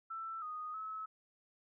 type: tone with pitch steps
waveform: sine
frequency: 1330 / 1241 / 1293 Hz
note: E6 / D#6 / E6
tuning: +15 / -5 / -34 cents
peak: -40 dBFS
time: 0.1-1.06 s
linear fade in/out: 10 ms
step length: 320 ms
effects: none